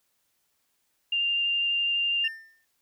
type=tone with vibrato; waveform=sine; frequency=2794 Hz; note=F7; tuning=in tune; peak=-23 dBFS; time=1.12-2.28 s; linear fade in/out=5 ms; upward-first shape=triangle; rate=12 Hz; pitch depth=10 cents each way
type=tone with exponential decay; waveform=triangle; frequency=1799 Hz; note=A6; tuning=38 cents sharp; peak=-28 dBFS; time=2.24-2.65 s; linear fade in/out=5 ms; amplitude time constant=88 ms
effects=white hiss -73 dBFS RMS until 2.81 s